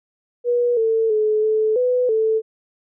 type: tone with pitch steps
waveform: sine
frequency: 483.5 / 448.1 / 429 / 434.5 / 498.7 / 440.9 Hz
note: B4 / A4 / A4 / A4 / B4 / A4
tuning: -37 / +32 / -44 / -22 / +17 / +4 cents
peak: -15 dBFS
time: 0.44-2.42 s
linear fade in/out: 50 ms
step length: 330 ms
effects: none